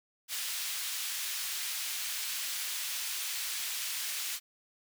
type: high-pass noise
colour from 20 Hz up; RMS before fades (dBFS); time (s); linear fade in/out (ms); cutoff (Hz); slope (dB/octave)
pink; -36; 0.28-4.4; 50; 2600; 12
effects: none